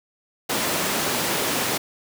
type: high-pass noise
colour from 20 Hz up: pink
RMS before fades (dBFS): -24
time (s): 0.49-1.78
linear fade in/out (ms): 10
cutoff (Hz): 210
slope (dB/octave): 12
effects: none